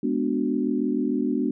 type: chord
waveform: sine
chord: G# half-diminished seventh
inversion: none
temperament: equal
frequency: 207.7 / 246.9 / 293.7 / 370 Hz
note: G#3 / B3 / D4 / F#4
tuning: 0 / 0 / 0 / 0 cents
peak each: -29 / -25 / -26 / -30 dBFS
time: 0.03-1.51 s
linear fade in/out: 5 ms
effects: none